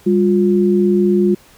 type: tone pair together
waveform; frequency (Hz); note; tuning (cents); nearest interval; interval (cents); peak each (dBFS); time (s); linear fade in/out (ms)
sine; 199.2 / 354.9; G3 / F4; +28 / +28; minor seventh; 1000; -13; 0.06-1.35; 10
effects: pink hiss -47 dBFS RMS until 1.57 s